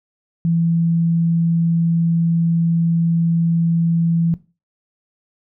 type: tone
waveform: sine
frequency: 167.1 Hz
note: E3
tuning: 24 cents sharp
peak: -14 dBFS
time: 0.45-4.34 s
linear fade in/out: 0 ms
effects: noise-tail reverb RT60 0.3 s tail -17 dB re dry